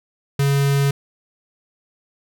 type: tone with notch filter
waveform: square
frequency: 139.8 Hz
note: C#3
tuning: 15 cents sharp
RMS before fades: -17 dBFS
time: 0.39-0.91 s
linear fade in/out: 5 ms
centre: 810 Hz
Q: 1.8
effects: none